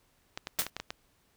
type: clicks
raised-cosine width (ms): 0.2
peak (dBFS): -18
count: 8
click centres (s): 0.375 / 0.471 / 0.588 / 0.619 / 0.666 / 0.766 / 0.8 / 0.905
type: noise with exponential decay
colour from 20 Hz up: white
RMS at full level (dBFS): -24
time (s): 0.59-0.7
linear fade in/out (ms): 1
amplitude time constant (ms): 23
effects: pink hiss -69 dBFS RMS until 1.36 s